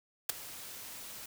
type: noise with ADSR envelope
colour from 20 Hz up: white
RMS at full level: -27 dBFS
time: 0.29-1.26 s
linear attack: 7 ms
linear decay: 8 ms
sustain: -19 dB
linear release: 4 ms
effects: none